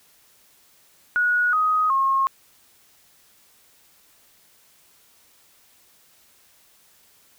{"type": "tone with pitch steps", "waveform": "sine", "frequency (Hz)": [1457, 1253.8, 1079], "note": ["F#6", "D#6", "C#6"], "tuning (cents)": [-27, 13, -47], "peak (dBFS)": -17, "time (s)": [1.16, 2.27], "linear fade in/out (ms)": 0, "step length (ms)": 370, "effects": ["white hiss -57 dBFS RMS until 7.38 s"]}